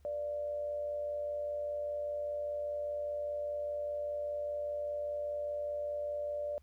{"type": "tone with amplitude modulation", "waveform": "sine", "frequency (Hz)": 587.3, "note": "D5", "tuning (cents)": 0, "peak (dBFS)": -32, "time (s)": [0.05, 6.58], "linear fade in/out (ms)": 0, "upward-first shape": "sine", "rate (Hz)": 105, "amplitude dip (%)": 45, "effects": ["added 72 Hz sine -59 dBFS peak until 6.62 s", "pink hiss -74 dBFS RMS until 6.62 s"]}